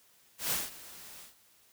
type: noise with ADSR envelope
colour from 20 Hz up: white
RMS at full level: -30 dBFS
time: 0.38-1.35 s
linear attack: 130 ms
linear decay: 190 ms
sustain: -19 dB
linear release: 140 ms
effects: white hiss -64 dBFS RMS until 1.72 s